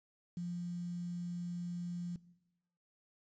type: tone with quantisation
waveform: sine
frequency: 174.7 Hz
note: F3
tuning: 1 cent sharp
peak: -37 dBFS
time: 0.37-2.16 s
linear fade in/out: 2 ms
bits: 10
effects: noise-tail reverb RT60 1.0 s tail -20 dB re dry + resampled to 16000 Hz